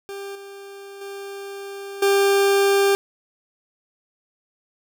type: tone with level steps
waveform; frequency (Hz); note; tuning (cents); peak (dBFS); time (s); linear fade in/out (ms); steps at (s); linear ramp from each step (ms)
40% pulse; 396.9; G4; +22; -30 / -36 / -31 / -14; 0.09-2.95; 0; 0.35 / 1.01 / 2.02; 5
effects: none